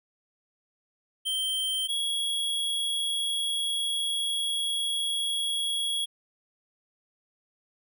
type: tone pair in turn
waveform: square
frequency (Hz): 3136 / 3327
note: G7 / G#7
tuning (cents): 0 / +2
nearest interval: minor second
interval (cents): 102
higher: second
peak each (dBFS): -27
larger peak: neither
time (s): 1.25-1.88 / 1.88-6.06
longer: second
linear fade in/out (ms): 20
effects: none